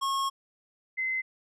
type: tone pair in turn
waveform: square / sine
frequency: 1089 / 2056 Hz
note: C#6 / C7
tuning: -31 / -31 cents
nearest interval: major seventh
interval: 1100 cents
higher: second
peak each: -27 dBFS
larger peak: neither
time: 0.01-0.3 / 0.97-1.22 s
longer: first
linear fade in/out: 20 ms
effects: low-pass 10000 Hz 12 dB/octave